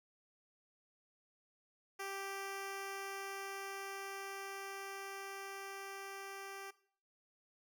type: tone with level ramp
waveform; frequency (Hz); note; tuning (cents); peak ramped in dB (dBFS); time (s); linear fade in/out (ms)
10% pulse; 392; G4; 0; -33 to -38; 1.99-6.71; 10
effects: noise-tail reverb RT60 0.5 s tail -17 dB re dry